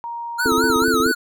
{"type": "tone", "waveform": "sine", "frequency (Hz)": 938, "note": "A#5", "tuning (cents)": 11, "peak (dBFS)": -26, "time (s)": [0.04, 0.84], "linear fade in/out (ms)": 0}
{"type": "tone with vibrato", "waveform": "square", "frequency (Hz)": 1370, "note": "F6", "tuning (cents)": -34, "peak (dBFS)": -19, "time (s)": [0.38, 1.15], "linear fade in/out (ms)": 20, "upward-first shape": "sine", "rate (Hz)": 4.5, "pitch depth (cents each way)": 160}
{"type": "chord", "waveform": "sine", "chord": "F major seventh", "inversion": "second", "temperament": "equal", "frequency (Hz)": [261.6, 329.6, 349.2, 440], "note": ["C4", "E4", "F4", "A4"], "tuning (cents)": [0, 0, 0, 0], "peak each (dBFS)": [-21, -25, -25, -21], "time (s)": [0.45, 1.12], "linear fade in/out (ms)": 10}
{"type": "click train", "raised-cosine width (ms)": 5, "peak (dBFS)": -22, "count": 11, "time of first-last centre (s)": [0.46, 1.062], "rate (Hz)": 16.6}
{"effects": []}